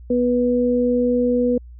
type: tone pair together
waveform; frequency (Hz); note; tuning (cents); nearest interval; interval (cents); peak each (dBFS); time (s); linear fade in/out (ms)
sine; 246 / 490.1; B3 / B4; -7 / -13; octave; 1194; -18; 0.1-1.58; 5
effects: added 60 Hz sine -37 dBFS peak until 1.79 s